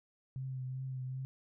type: tone with vibrato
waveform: sine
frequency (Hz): 130.4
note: C3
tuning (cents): -5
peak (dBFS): -37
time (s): 0.36-1.25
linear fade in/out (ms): 0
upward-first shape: triangle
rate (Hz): 2.6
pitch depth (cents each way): 30
effects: none